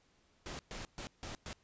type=noise bursts at uneven times; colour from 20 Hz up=pink; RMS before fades=-44 dBFS; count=5; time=0.46-0.59 / 0.71-0.85 / 0.98-1.07 / 1.23-1.35 / 1.46-1.53 s; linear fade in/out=0 ms; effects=pink hiss -71 dBFS RMS until 1.63 s + resampled to 16000 Hz